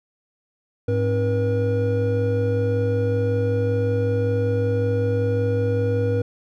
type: tone cluster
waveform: triangle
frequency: 104.5 / 268.2 / 480.6 Hz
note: G#2 / C4 / B4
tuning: +11 / +43 / -47 cents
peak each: -19 / -27 / -20 dBFS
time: 0.88-6.22 s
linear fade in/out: 5 ms
effects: none